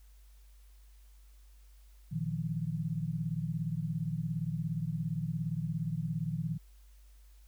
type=chord; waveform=sine; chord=Bb suspended fourth; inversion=none; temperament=equal with one note detuned; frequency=116.54 / 155.56 / 172.81 Hz; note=Bb2 / Eb3 / F3; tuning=0 / 0 / -18 cents; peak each=-39 / -34 / -37 dBFS; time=2.11-6.58 s; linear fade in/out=20 ms; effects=added 50 Hz sine -54 dBFS peak until 7.47 s + white hiss -69 dBFS RMS until 7.47 s